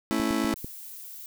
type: chord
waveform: 40% pulse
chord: A major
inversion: none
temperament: just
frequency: 220 / 275 / 330 Hz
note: A3 / C#4 / E4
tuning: 0 / -14 / +2 cents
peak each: -28 dBFS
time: 0.11-0.54 s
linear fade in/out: 0 ms
type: clicks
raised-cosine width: 3 ms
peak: -22 dBFS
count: 5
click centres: 0.199 / 0.308 / 0.446 / 0.54 / 0.645 s
type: noise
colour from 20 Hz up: violet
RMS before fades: -42 dBFS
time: 0.56-1.26 s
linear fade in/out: 0 ms
effects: none